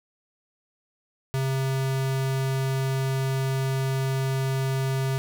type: tone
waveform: square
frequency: 133.6 Hz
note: C3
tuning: 36 cents sharp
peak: -24 dBFS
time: 1.34-5.18 s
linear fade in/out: 0 ms
effects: none